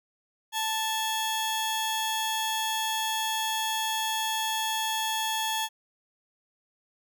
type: tone pair together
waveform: sawtooth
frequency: 880 / 3322 Hz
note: A5 / G#7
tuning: 0 / 0 cents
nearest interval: octave + major seventh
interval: 2300 cents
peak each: -25 / -28 dBFS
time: 0.52-5.69 s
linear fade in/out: 50 ms
effects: none